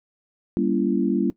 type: chord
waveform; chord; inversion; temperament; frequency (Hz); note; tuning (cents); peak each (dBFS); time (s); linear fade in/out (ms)
sine; G diminished seventh; none; just; 196 / 235.2 / 282.2 / 338.7; G3 / Bb3 / Db4 / Fb4; 0 / +16 / +31 / +47; -24; 0.57-1.3; 0
effects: noise-tail reverb RT60 0.1 s tail -18 dB re dry